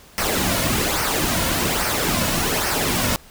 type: noise with flanger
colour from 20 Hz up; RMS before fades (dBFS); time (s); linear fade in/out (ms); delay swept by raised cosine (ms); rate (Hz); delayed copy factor
pink; -21; 0.18-3.16; 0; 0.27 to 2.57; 1.2; -0.55
effects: pink hiss -47 dBFS RMS until 3.3 s